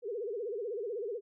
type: tone with vibrato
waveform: sine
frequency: 440 Hz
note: A4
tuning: in tune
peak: -34 dBFS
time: 0.02-1.21 s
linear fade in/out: 50 ms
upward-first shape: sine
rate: 16 Hz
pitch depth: 200 cents each way
effects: none